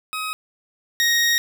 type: tone pair in turn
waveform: 20% pulse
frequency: 1266 / 1872.9 Hz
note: D#6 / A#6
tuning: +30 / +8 cents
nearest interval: perfect fifth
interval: 678 cents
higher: second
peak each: -20 / -11 dBFS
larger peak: second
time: 0.13-0.33 / 1-1.38 s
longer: second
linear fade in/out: 0 ms
effects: none